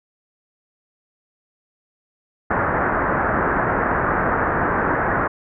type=low-pass noise; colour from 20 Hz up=white; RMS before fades=-20 dBFS; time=2.5-5.28 s; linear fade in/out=10 ms; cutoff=1700 Hz; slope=48 dB/octave; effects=none